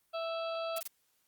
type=harmonic tone; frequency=659.3 Hz; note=E5; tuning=in tune; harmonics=1 / 2 / 4 / 5 / 6 / 7; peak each=-35 / -41 / -47 / -49 / -51 / -52 dBFS; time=0.13-0.81 s; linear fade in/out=20 ms
type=noise bursts; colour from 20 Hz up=blue; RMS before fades=-39 dBFS; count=3; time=0.76-0.877 s; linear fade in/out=5 ms; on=25 ms; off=21 ms
effects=white hiss -74 dBFS RMS until 1.27 s + Opus 32 kbps